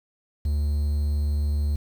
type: tone with quantisation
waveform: triangle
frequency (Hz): 73.42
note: D2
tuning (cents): 0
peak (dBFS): -19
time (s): 0.45-1.76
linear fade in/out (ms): 5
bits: 8
effects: none